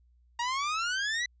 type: exponential sweep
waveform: sawtooth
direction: up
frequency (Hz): 933 to 2000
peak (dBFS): -25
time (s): 0.39-1.26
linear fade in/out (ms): 5
effects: added 60 Hz sine -60 dBFS peak until 1.4 s + resampled to 16000 Hz